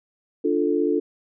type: chord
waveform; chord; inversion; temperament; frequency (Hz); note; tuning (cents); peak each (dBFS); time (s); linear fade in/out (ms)
sine; D minor; none; equal; 293.7 / 349.2 / 440; D4 / F4 / A4; 0 / 0 / 0; -23; 0.44-1; 10
effects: none